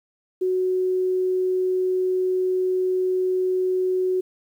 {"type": "tone", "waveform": "sine", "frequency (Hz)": 370, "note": "F#4", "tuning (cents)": 0, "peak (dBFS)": -19, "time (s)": [0.41, 4.21], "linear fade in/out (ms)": 10, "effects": ["9-bit"]}